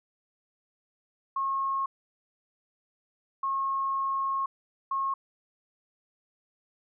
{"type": "tone bursts at uneven times", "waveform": "sine", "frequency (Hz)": 1085, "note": "C#6", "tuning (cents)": -37, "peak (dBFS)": -26, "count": 3, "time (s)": [[1.36, 1.86], [3.43, 4.46], [4.91, 5.14]], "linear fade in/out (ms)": 5, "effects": []}